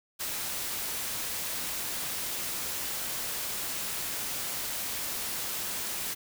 white noise, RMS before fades -34 dBFS, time 0.19-6.15 s, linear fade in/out 20 ms, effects none

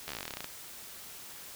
slowing click train, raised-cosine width 0.2 ms, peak -20 dBFS, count 17, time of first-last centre 0.08-0.444 s, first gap 12 ms, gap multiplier 1.08, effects white hiss -47 dBFS RMS until 1.55 s

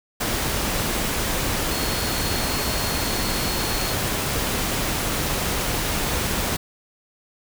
sine tone in noise, 4317 Hz, C#8, 47 cents flat, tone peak -32 dBFS, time 1.71-3.94 s, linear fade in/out 10 ms, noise pink, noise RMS -24 dBFS, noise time 0.2-6.57 s, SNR -11 dB, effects none

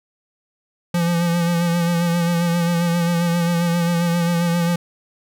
square tone with vibrato, 171.3 Hz, F3, 33 cents flat, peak -17 dBFS, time 0.94-4.76 s, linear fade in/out 5 ms, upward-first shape sine, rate 7.5 Hz, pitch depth 34 cents each way, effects none

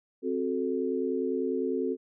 sine chord, F# diminished, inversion second, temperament equal with one note detuned, 263 / 370 / 440 Hz, C4 / F#4 / A4, +9 / 0 / 0 cents, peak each -31 dBFS, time 0.22-1.97 s, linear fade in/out 50 ms, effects none

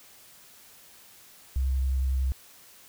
sine tone with vibrato, 65.7 Hz, C2, 8 cents sharp, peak -23 dBFS, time 1.56-2.32 s, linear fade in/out 0 ms, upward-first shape sine, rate 11 Hz, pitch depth 16 cents each way, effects white hiss -53 dBFS RMS until 2.88 s

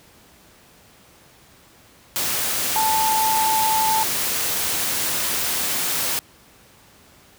sine tone in noise, 880 Hz, A5, in tune, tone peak -18 dBFS, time 2.76-4.03 s, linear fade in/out 0 ms, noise white, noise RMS -23 dBFS, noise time 2.16-6.19 s, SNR +2 dB, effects pink hiss -51 dBFS RMS until 7.38 s + high-pass 60 Hz 12 dB/octave

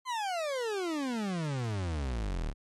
40% pulse exponential sweep, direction down, 1055 to 34.49 Hz, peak -30 dBFS, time 0.05-2.54 s, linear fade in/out 50 ms, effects low-pass 8000 Hz 12 dB/octave + MP3 64 kbps

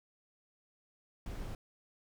brown noise, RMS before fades -41 dBFS, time 1.26-1.55 s, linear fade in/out 2 ms, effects none

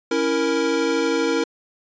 square chord, A# diminished, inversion first, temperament equal, 277.2 / 329.6 / 466.2 Hz, C#4 / E4 / A#4, 0 / 0 / 0 cents, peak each -26 / -24 / -22 dBFS, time 0.11-1.44 s, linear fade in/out 5 ms, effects resampled to 16000 Hz

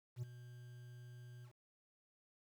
triangle tone with ADSR envelope, 122.1 Hz, B2, 19 cents flat, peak -36 dBFS, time 0.16-1.53 s, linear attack 65 ms, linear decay 13 ms, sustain -14 dB, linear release 90 ms, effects 11-bit

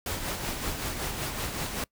pink noise with tremolo, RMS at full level -31 dBFS, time 0.06-1.84 s, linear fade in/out 2 ms, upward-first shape sine, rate 5.3 Hz, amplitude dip 45%, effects noise-tail reverb RT60 0.1 s tail -24 dB re dry

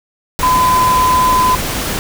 sine tone in noise, 1013 Hz, B5, 44 cents sharp, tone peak -9 dBFS, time 0.43-1.55 s, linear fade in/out 0 ms, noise pink, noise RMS -19 dBFS, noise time 0.39-1.99 s, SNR +7 dB, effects none

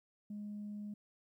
sine tone, 207.7 Hz, G#3, in tune, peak -40 dBFS, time 0.3-0.94 s, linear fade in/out 5 ms, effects tanh soft clip ceiling -38 dBFS + 13-bit

